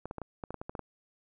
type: clicks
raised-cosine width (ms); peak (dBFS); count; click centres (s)
1; -24; 11; 0.056 / 0.111 / 0.183 / 0.217 / 0.438 / 0.506 / 0.543 / 0.615 / 0.695 / 0.752 / 0.793
effects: none